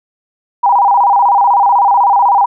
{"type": "tone with vibrato", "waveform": "sine", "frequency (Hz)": 880, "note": "A5", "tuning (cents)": 0, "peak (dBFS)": -6, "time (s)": [0.63, 2.46], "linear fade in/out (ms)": 10, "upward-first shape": "square", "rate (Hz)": 16, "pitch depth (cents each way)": 160, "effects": []}